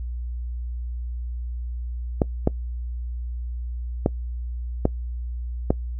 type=clicks; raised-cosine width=2 ms; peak=-4 dBFS; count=5; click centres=2.218 / 2.474 / 4.061 / 4.854 / 5.705 s; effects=noise-tail reverb RT60 0.1 s tail -23 dB re dry + added 60 Hz sine -27 dBFS peak until 5.99 s